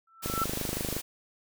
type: tone with exponential growth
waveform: sine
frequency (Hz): 1332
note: E6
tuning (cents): +18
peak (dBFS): -24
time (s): 0.07-0.44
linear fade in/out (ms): 5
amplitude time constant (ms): 80
type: noise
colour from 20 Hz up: white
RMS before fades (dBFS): -36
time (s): 0.22-1.02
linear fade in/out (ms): 20
type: click train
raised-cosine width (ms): 2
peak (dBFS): -19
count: 19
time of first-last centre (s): 0.26-0.966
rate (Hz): 25.5
effects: none